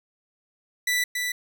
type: tone with echo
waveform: sawtooth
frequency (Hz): 1975.5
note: B6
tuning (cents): 0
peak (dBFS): -18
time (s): 0.87-1.04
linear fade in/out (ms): 5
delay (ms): 280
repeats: 1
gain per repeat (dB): -4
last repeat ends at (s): 1.32
effects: none